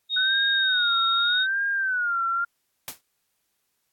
sine tone, 3729 Hz, A#7, in tune, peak -22 dBFS, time 0.09-1.47 s, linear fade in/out 50 ms
sine tone with vibrato, 1480 Hz, F#6, in tune, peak -22 dBFS, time 0.16-2.45 s, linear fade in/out 10 ms, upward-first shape sine, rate 0.83 Hz, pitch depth 150 cents each way
white noise with exponential decay, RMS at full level -29 dBFS, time 2.88-3.01 s, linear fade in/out 0 ms, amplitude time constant 27 ms
effects white hiss -74 dBFS RMS until 3.92 s + AAC 64 kbps

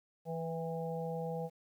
harmonic tone with a mistuned harmonic, 164.81 Hz, E3, in tune, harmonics 1 / 3 / 4 / 5, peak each -39 / -39 / -46 / -44 dBFS, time 0.25-1.5 s, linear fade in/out 50 ms, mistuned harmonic 5, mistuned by -26 cents, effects 11-bit

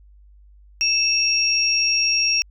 sine tone pair together, 2637 / 5588 Hz, E7 / F8, 0 / 0 cents, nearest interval octave + minor second, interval 1300 cents, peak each -21 / -18 dBFS, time 0.81-2.42 s, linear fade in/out 0 ms, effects added 50 Hz sine -46 dBFS peak until 2.5 s

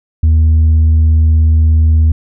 sine tone with tanh clipping, 79.2 Hz, D#2, 31 cents sharp, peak -6 dBFS, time 0.23-2.12 s, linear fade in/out 5 ms, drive 2 dB, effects none

